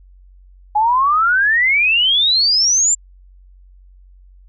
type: exponential sweep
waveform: sine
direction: up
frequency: 825 to 7459 Hz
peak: -11 dBFS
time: 0.75-2.95 s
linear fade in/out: 10 ms
effects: added 46 Hz sine -42 dBFS peak until 4.48 s